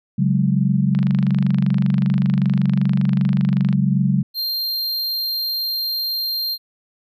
sine chord, C# suspended fourth, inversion none, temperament equal, 138.59 / 185 / 207.7 Hz, C#3 / F#3 / G#3, 0 / 0 / 0 cents, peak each -18 / -18 / -21 dBFS, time 0.18-4.23 s, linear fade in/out 10 ms
click train, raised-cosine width 0.3 ms, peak -17 dBFS, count 71, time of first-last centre 0.95-3.728 s, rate 25.2 Hz
square tone, 4186 Hz, C8, in tune, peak -21 dBFS, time 4.34-6.58 s, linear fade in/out 50 ms
effects none

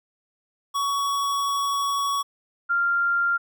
square / sine tone pair in turn, 1122 / 1391.4 Hz, C#6 / F6, +21 / -7 cents, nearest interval major third, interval 372 cents, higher second, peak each -23 / -19 dBFS, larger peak second, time 0.74-2.23 / 2.69-3.38 s, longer first, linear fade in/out 20 ms, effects none

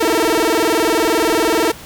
sawtooth tone with vibrato, 383.6 Hz, G4, 37 cents flat, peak -9 dBFS, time 0-1.72 s, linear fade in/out 10 ms, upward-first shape square, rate 20 Hz, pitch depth 290 cents each way, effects pink hiss -36 dBFS RMS until 1.85 s

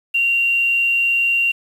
sine tone with quantisation, 2762 Hz, F7, 20 cents flat, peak -14 dBFS, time 0.14-1.52 s, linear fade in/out 10 ms, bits 7, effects none

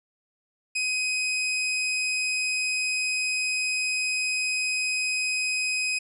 sawtooth tone, 2515 Hz, D#7, 18 cents sharp, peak -21 dBFS, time 0.75-5.99 s, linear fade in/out 10 ms, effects resampled to 24000 Hz

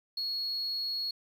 sine tone, 4329 Hz, C#8, 42 cents flat, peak -29 dBFS, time 0.17-1.11 s, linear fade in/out 5 ms, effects tanh soft clip ceiling -29 dBFS + 10-bit

